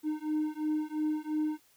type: beating tone pair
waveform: triangle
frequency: 305.2 / 308.1 Hz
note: D#4 / D#4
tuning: -33 / -17 cents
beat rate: 2.9 Hz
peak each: -30 dBFS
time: 0.03-1.6 s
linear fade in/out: 50 ms
effects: tanh soft clip ceiling -20 dBFS + white hiss -65 dBFS RMS until 1.76 s